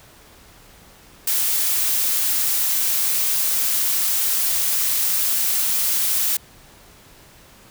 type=noise; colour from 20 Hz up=blue; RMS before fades=-20 dBFS; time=1.27-6.37 s; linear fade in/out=5 ms; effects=pink hiss -48 dBFS RMS until 7.7 s